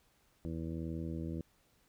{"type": "harmonic tone", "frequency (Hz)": 81.5, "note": "E2", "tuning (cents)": -19, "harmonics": [1, 2, 3, 4, 5, 6, 7], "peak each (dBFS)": [-42, -41, -44, -43, -56, -51, -56], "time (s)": [0.45, 1.41], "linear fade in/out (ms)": 0, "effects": ["pink hiss -71 dBFS RMS until 1.88 s"]}